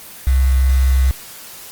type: tone with quantisation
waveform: sine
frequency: 65.41 Hz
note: C2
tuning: in tune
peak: -10 dBFS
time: 0.27-1.11 s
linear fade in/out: 0 ms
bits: 5
effects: white hiss -36 dBFS RMS until 1.71 s + Opus 24 kbps